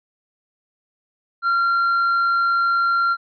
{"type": "tone", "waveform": "triangle", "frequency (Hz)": 1378, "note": "F6", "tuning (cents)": -24, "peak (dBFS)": -14, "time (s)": [1.42, 3.17], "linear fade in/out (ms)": 50, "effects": ["resampled to 11025 Hz"]}